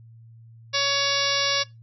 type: harmonic tone with a mistuned harmonic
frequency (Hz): 560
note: C#5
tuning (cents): +18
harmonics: 1 / 2 / 3 / 4 / 5 / 6 / 7 / 8 / 9 / 10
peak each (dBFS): -30 / -30 / -30 / -30 / -30 / -30 / -30 / -30 / -30 / -30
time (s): 0.73-1.64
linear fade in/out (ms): 20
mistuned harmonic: 6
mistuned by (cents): +53
effects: noise-tail reverb RT60 0.2 s tail -20 dB re dry + added 114 Hz sine -45 dBFS peak until 1.82 s